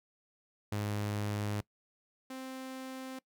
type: tone pair in turn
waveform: sawtooth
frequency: 103.83 / 261.6 Hz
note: G#2 / C4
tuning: 0 / 0 cents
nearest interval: octave + major third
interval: 1600 cents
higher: second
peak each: -29 / -37 dBFS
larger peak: first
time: 0.72-1.61 / 2.3-3.19 s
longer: neither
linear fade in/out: 5 ms
effects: noise-tail reverb RT60 0.1 s tail -22 dB re dry